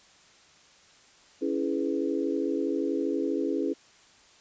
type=chord; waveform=sine; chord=C# minor seventh; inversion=none; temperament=equal with one note detuned; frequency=277.2 / 329.6 / 418.4 / 493.9 Hz; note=C#4 / E4 / G#4 / B4; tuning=0 / 0 / +13 / 0 cents; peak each=-30 / -30 / -31 / -35 dBFS; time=1.41-3.74 s; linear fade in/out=20 ms; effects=white hiss -57 dBFS RMS until 4.4 s + resampled to 16000 Hz